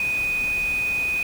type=tone in noise; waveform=sine; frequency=2489 Hz; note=D#7; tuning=in tune; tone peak=-21 dBFS; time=0-1.23 s; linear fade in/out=2 ms; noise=pink; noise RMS=-37 dBFS; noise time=0-1.23 s; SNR=+13 dB; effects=none